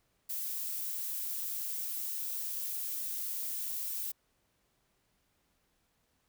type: noise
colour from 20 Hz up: violet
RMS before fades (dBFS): -37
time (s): 0.29-4.12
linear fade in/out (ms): 10
effects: pink hiss -75 dBFS RMS until 6.28 s